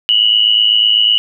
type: tone pair together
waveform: sine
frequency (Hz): 2878 / 2986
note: F#7 / F#7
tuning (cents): -49 / +15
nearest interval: minor second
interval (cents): 64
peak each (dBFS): -11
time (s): 0.09-1.18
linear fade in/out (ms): 0
effects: none